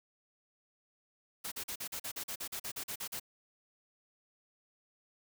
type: noise bursts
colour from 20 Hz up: white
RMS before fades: -40 dBFS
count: 15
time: 1.44-3.198 s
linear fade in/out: 10 ms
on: 78 ms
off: 42 ms
effects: none